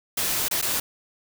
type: noise with dropouts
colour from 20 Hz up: white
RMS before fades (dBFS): -25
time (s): 0.17-0.8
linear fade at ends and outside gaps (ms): 5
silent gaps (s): 0.484-0.51 / 0.615-0.624
effects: none